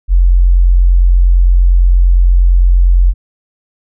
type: tone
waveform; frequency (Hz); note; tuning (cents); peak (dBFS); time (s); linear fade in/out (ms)
sine; 44.35; F1; +27; -4; 0.08-3.14; 50
effects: none